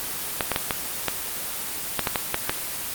clicks, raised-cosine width 0.3 ms, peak -5 dBFS, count 10, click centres 0.408 / 0.517 / 0.561 / 0.708 / 1.083 / 1.993 / 2.072 / 2.158 / 2.344 / 2.495 s, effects white hiss -30 dBFS RMS until 2.94 s + Opus 24 kbps

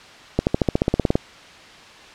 accelerating click train, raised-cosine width 2 ms, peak -3 dBFS, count 13, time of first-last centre 0.39-1.155 s, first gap 79 ms, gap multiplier 0.96, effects white hiss -43 dBFS RMS until 2.14 s + low-pass 4000 Hz 12 dB/octave

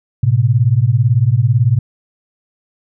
sine beating tone pair, 110 / 128 Hz, A2 / C3, 0 / -38 cents, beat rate 18 Hz, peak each -12 dBFS, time 0.23-1.79 s, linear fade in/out 5 ms, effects none

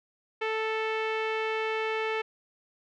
sawtooth tone with low-pass filter, 440 Hz, A4, in tune, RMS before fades -30 dBFS, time 0.41-2.22 s, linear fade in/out 10 ms, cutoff 2500 Hz, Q 2.4, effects none

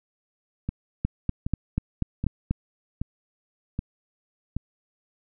two click trains, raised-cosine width 5 ms, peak -11 / -15 dBFS, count 7 / 6, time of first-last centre 1.05-2.51 / 0.69-4.566 s, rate 4.11 / 1.29 Hz, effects none

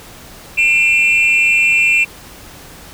sine tone pair together, 2388 / 2681 Hz, D7 / E7, +28 / +29 cents, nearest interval major second, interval 201 cents, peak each -10 dBFS, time 0.57-2.05 s, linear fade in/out 20 ms, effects tanh soft clip ceiling -6 dBFS + pink hiss -37 dBFS RMS until 2.93 s

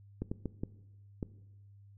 clicks, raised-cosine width 3 ms, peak -22 dBFS, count 5, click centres 0.22 / 0.315 / 0.457 / 0.635 / 1.228 s, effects noise-tail reverb RT60 1.0 s tail -18 dB re dry + added 100 Hz sine -54 dBFS peak until 1.97 s

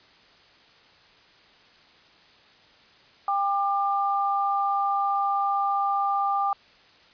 sine tone pair together, 796.9 / 1194 Hz, G5 / D6, +28 / +28 cents, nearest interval perfect fifth, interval 700 cents, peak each -24 / -25 dBFS, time 3.28-6.53 s, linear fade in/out 2 ms, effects white hiss -55 dBFS RMS until 7.13 s + resampled to 11025 Hz

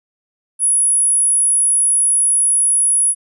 sine tone, 10270 Hz, E9, 46 cents flat, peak -11 dBFS, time 0.59-3.15 s, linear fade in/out 50 ms, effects none

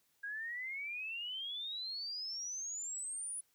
sine exponential sweep, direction up, 1614 to 10020 Hz, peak -39 dBFS, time 0.23-3.41 s, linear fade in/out 10 ms, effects white hiss -75 dBFS RMS until 3.54 s

